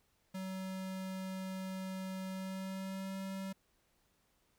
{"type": "tone with pitch glide", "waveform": "square", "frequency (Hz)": [188.9, 192.42], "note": ["F#3", "G3"], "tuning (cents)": [36, -32], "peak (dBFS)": -40, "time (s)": [0.34, 3.53], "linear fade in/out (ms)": 10, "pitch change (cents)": 32, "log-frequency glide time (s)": [2.28, 3.16], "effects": ["pink hiss -75 dBFS RMS until 4.58 s"]}